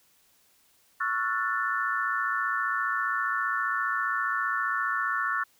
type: tone cluster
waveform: sine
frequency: 1113 / 1341 / 1456 / 1767 Hz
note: C#6 / E6 / F#6 / A6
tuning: +7 / +29 / -28 / +7 cents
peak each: -31 dBFS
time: 1-5.44 s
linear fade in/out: 10 ms
effects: white hiss -64 dBFS RMS until 5.59 s